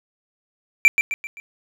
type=tone with echo; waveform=triangle; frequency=2349 Hz; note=D7; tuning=in tune; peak=-6 dBFS; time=0.85-0.88 s; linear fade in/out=0 ms; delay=130 ms; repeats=4; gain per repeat=-7 dB; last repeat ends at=1.4 s; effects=none